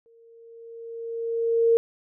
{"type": "tone with exponential growth", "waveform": "sine", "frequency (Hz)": 460.4, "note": "A#4", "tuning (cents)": -22, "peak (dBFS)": -14, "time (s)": [0.06, 1.77], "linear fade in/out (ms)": 0, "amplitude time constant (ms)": 370, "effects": []}